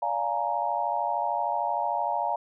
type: chord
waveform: sine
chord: Bb dominant seventh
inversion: first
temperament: just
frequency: 582.7 / 699.2 / 839.1 / 932.3 Hz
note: D5 / F5 / Ab5 / Bb5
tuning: -14 / +2 / +18 / 0 cents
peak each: -34 / -30 / -30 / -29 dBFS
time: 0.02-2.36 s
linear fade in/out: 5 ms
effects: none